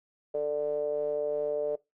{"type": "ring-modulated tone", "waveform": "triangle", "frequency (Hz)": 74.2, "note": "D2", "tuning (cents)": 18, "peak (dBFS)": -22, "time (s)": [0.34, 1.76], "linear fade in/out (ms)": 10, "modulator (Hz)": 518, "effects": ["noise-tail reverb RT60 0.2 s tail -21 dB re dry"]}